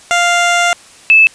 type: tone pair in turn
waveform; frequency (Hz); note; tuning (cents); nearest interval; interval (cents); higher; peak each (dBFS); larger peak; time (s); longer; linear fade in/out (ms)
15% pulse / sine; 698 / 2620; F5 / E7; -1 / -11; octave + major seventh; 2290; second; -3; neither; 0.11-0.73 / 1.1-1.27; first; 0
effects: white hiss -40 dBFS RMS until 1.34 s + resampled to 22050 Hz